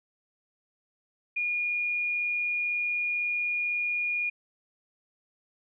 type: tone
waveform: sine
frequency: 2434 Hz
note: D#7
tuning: 39 cents flat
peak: -26 dBFS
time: 1.36-4.3 s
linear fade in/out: 10 ms
effects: none